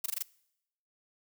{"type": "noise bursts", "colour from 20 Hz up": "blue", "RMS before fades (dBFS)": -32, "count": 5, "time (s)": [0.04, 0.225], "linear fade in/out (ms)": 5, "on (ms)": 21, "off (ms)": 20, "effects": ["noise-tail reverb RT60 0.8 s tail -23 dB re dry"]}